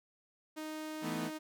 sawtooth tone, 310.5 Hz, D#4, 3 cents flat, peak -36 dBFS, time 0.56-1.39 s, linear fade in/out 20 ms
sawtooth chord, E suspended fourth, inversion none, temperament equal, 164.81 / 220 / 246.9 Hz, E3 / A3 / B3, 0 / 0 / 0 cents, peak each -37 / -37 / -36 dBFS, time 1.01-1.31 s, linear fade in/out 50 ms
effects none

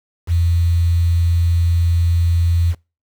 sine tone with quantisation, 85.1 Hz, F2, 44 cents flat, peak -12 dBFS, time 0.27-2.75 s, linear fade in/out 50 ms, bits 6, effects noise-tail reverb RT60 0.3 s tail -25 dB re dry

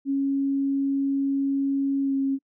sine tone with pitch glide, 275.4 to 271.9 Hz, C#4 to C#4, -11 to -33 cents, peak -21 dBFS, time 0.05-2.39 s, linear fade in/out 50 ms, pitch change -22 cents, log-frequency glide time 2.02-2.14 s, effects noise-tail reverb RT60 0.1 s tail -26 dB re dry

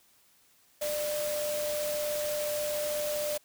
sine tone in noise, 596 Hz, D5, 25 cents sharp, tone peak -30 dBFS, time 0.81-3.38 s, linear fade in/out 10 ms, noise white, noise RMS -37 dBFS, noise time 0.81-3.38 s, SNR +4 dB, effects white hiss -64 dBFS RMS until 3.44 s

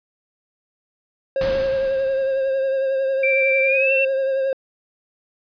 triangle tone with vibrato, 536 Hz, C5, 42 cents sharp, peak -16 dBFS, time 1.36-4.53 s, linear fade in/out 2 ms, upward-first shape triangle, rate 11 Hz, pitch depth 33 cents each way
pink noise with exponential decay, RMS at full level -27 dBFS, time 1.41-2.89 s, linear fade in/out 2 ms, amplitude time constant 320 ms
sine tone with pitch glide, 2347 to 2696 Hz, D7 to E7, -2 to +38 cents, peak -17 dBFS, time 3.23-4.05 s, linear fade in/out 5 ms, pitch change +240 cents, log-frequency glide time 3.65-3.92 s
effects resampled to 11025 Hz

